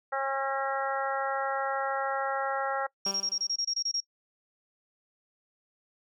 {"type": "harmonic tone", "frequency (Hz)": 271.3, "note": "C#4", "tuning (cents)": -37, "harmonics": [2, 3, 4, 5, 6, 7], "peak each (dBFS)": [-33, -32, -39, -33, -40, -40], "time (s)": [0.12, 2.87], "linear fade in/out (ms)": 10}
{"type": "tone bursts", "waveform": "sine", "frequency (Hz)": 5588, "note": "F8", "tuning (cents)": 0, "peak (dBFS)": -27, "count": 11, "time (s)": [3.05, 4.004], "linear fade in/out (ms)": 5, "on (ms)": 64, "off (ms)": 25}
{"type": "tone with exponential decay", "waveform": "10% pulse", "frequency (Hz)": 196, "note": "G3", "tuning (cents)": 0, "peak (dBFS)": -25, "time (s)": [3.06, 3.57], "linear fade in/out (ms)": 2, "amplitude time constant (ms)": 110}
{"effects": ["noise-tail reverb RT60 0.1 s tail -23 dB re dry"]}